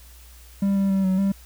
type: tone with pitch steps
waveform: triangle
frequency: 197.7 / 196 / 193.3 / 187.8 / 196.4 Hz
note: G3 / G3 / G3 / F#3 / G3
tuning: +15 / 0 / -24 / +26 / +4 cents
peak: -16 dBFS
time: 0.62-1.32 s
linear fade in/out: 5 ms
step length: 140 ms
effects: added 60 Hz sine -45 dBFS peak until 1.45 s + white hiss -51 dBFS RMS until 1.45 s